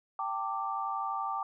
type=chord; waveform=sine; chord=G suspended second; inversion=none; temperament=equal with one note detuned; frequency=784 / 895.9 / 1174.7 Hz; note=G5 / A5 / D6; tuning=0 / +31 / 0 cents; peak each=-36 / -37 / -34 dBFS; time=0.19-1.43 s; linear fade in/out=2 ms; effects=none